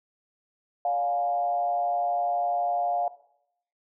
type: tone with frequency modulation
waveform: sine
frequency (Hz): 708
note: F5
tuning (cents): +23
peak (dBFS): -23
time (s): 0.85-3.08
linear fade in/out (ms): 2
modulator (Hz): 132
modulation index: 0.6
effects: noise-tail reverb RT60 0.7 s tail -17 dB re dry